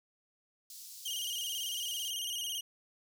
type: high-pass noise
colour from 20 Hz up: pink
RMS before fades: -49 dBFS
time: 0.7-2.1 s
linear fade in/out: 2 ms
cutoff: 4500 Hz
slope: 24 dB/octave
type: tone with vibrato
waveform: sawtooth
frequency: 3026 Hz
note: F#7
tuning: 38 cents sharp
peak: -32 dBFS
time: 1.05-2.61 s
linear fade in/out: 10 ms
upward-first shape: square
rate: 18 Hz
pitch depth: 75 cents each way
effects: none